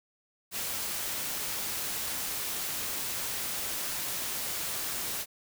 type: noise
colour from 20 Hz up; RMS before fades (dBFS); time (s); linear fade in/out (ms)
white; -34; 0.51-5.26; 50
effects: none